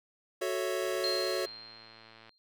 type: chord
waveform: square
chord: F# minor seventh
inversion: none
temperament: equal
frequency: 370 / 440 / 554.4 / 659.3 Hz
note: F#4 / A4 / C#5 / E5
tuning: 0 / 0 / 0 / 0 cents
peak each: -35 / -38 / -36 / -40 dBFS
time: 0.41-1.46 s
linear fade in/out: 10 ms
type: click train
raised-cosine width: 0.3 ms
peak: -37 dBFS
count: 166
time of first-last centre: 0.82-2.293 s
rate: 112 Hz
type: tone with exponential decay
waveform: sine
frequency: 4186 Hz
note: C8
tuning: in tune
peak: -29 dBFS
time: 1.04-2.38 s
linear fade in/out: 0 ms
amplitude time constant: 290 ms
effects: none